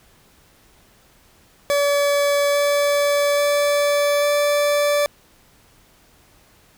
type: tone with pitch steps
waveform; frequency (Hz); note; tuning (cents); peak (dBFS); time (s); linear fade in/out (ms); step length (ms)
40% pulse; 572 / 575.3 / 578.6 / 582; D5 / D5 / D5 / D5; -46 / -36 / -26 / -16; -15; 1.7-5.06; 0; 840
effects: pink hiss -54 dBFS RMS until 6.77 s